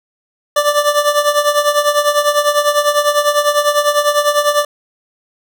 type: tone with tremolo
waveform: 25% pulse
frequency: 587.3 Hz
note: D5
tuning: in tune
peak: -4 dBFS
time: 0.56-4.65 s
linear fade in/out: 5 ms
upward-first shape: triangle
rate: 10 Hz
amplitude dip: 80%
effects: none